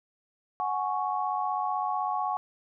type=chord; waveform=sine; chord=F# suspended second; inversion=none; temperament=equal with one note detuned; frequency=740 / 835.9 / 1108.7 Hz; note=F#5 / G#5 / C#6; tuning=0 / +11 / 0 cents; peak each=-31 dBFS; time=0.6-2.37 s; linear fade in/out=0 ms; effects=none